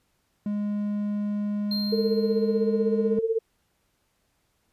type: tone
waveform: triangle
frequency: 206.7 Hz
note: G#3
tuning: 8 cents flat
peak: -23 dBFS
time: 0.46-3.19 s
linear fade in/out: 2 ms
type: tone with exponential decay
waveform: triangle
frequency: 4186 Hz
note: C8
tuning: in tune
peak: -26 dBFS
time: 1.71-3.09 s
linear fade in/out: 5 ms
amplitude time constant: 300 ms
type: tone with tremolo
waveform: sine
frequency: 450 Hz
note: A4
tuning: 39 cents sharp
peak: -19 dBFS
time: 1.92-3.39 s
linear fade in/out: 10 ms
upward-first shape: sine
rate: 16 Hz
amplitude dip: 75%
effects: pink hiss -71 dBFS RMS until 4.72 s + resampled to 32000 Hz